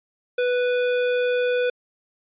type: tone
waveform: square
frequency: 493.9 Hz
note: B4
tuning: in tune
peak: -20 dBFS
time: 0.38-1.7 s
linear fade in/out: 5 ms
effects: resampled to 8000 Hz